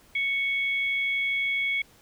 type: tone pair together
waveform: sine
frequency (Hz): 2217 / 3335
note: C#7 / G#7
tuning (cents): 0 / +7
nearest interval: perfect fifth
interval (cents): 707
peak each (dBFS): -24 / -35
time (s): 0.15-1.82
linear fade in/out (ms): 5
effects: pink hiss -57 dBFS RMS until 2.01 s